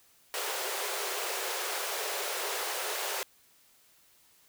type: high-pass noise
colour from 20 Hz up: pink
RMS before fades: -34 dBFS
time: 0.34-3.23 s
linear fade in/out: 0 ms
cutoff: 370 Hz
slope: 96 dB/octave
effects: white hiss -63 dBFS RMS until 4.48 s